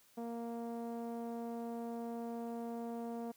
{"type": "tone with low-pass filter", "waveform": "sawtooth", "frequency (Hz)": 233.1, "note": "A#3", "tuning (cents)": 0, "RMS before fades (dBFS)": -42, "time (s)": [0.17, 3.32], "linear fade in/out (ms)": 10, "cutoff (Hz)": 720, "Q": 1.6, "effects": ["white hiss -67 dBFS RMS until 3.36 s"]}